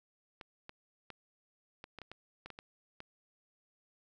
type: clicks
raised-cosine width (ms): 0.3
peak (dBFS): -30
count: 11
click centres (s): 0.412 / 0.694 / 1.103 / 1.841 / 1.987 / 2.017 / 2.116 / 2.46 / 2.503 / 2.589 / 3.004
effects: none